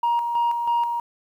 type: tone with tremolo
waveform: sine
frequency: 944 Hz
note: A#5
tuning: 22 cents sharp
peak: -16 dBFS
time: 0.03-1 s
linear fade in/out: 5 ms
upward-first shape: square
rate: 3.1 Hz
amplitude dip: 50%
effects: tanh soft clip ceiling -16 dBFS + 9-bit